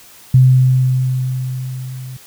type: tone with level ramp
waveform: sine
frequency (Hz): 128.8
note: C3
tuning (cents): -27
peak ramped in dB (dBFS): -4 to -27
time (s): 0.34-2.17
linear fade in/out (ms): 5
effects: white hiss -42 dBFS RMS until 2.26 s